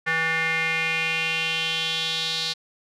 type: tone with band-pass filter sweep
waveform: square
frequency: 162.5 Hz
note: E3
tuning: 24 cents flat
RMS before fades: -25 dBFS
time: 0.06-2.54 s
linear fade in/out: 20 ms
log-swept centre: 1800 to 4100 Hz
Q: 4.4
effects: none